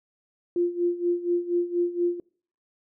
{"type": "tone with tremolo", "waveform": "sine", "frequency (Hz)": 349.2, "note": "F4", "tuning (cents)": 0, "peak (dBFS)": -19, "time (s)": [0.56, 2.2], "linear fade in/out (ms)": 2, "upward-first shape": "sine", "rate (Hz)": 4.2, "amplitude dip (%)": 80, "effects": ["noise-tail reverb RT60 0.5 s tail -24 dB re dry"]}